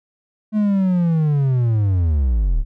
triangle linear sweep, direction down, 216.5 to 31.71 Hz, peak -12 dBFS, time 0.52-2.65 s, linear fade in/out 50 ms, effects none

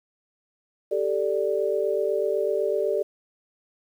sine chord, G suspended second, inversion none, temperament equal, 392 / 440 / 587.3 Hz, G4 / A4 / D5, 0 / 0 / 0 cents, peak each -26 dBFS, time 0.91-3.03 s, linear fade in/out 10 ms, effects 9-bit

